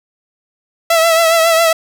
sawtooth tone with vibrato, 659.3 Hz, E5, in tune, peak -5 dBFS, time 0.9-1.73 s, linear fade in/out 5 ms, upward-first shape triangle, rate 7.3 Hz, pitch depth 50 cents each way, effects none

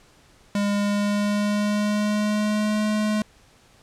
square tone with pitch glide, 203.3 to 212.7 Hz, G#3 to G#3, -37 to +42 cents, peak -21 dBFS, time 0.55-3.22 s, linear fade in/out 2 ms, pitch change +79 cents, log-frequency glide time 0.69-2.85 s, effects pink hiss -55 dBFS RMS until 3.82 s + low-pass 9000 Hz 12 dB/octave

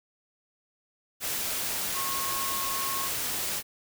sine tone in noise, 1088 Hz, C#6, 33 cents flat, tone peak -33 dBFS, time 1.93-3.1 s, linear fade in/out 50 ms, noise white, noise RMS -31 dBFS, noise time 1.2-3.63 s, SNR -5 dB, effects none

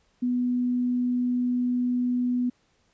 sine tone, 246.9 Hz, B3, in tune, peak -22 dBFS, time 0.22-2.5 s, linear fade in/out 10 ms, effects pink hiss -67 dBFS RMS until 2.93 s + resampled to 16000 Hz

